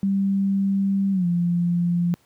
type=tone with pitch glide; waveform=sine; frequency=196 to 173.61 Hz; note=G3 to F3; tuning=0 to -10 cents; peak=-18 dBFS; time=0.03-2.14 s; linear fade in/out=0 ms; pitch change=-210 cents; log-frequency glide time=1.12-1.26 s; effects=pink hiss -61 dBFS RMS until 2.25 s + high-pass 80 Hz 12 dB/octave